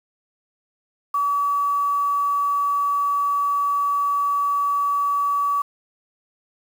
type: tone with quantisation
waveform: sine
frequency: 1142 Hz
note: D6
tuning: 49 cents flat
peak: -18 dBFS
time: 1.14-5.62 s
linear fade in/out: 5 ms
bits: 7
effects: none